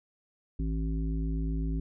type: harmonic tone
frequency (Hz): 53.9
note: A1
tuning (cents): -35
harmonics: 1 / 3 / 5 / 7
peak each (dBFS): -29 / -35 / -37 / -47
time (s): 0.59-1.8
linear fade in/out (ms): 5
effects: none